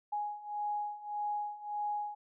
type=beating tone pair; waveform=sine; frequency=830.6 / 832.3 Hz; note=G#5 / G#5; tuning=0 / +4 cents; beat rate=1.7 Hz; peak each=-39 / -36 dBFS; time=0.12-2.15 s; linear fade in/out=10 ms; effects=none